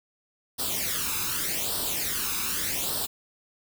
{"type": "noise with flanger", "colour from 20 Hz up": "white", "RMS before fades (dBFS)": -29, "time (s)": [0.58, 3.07], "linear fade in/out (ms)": 20, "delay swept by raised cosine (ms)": [0.22, 0.8], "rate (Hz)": 0.84, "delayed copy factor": 0.7, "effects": []}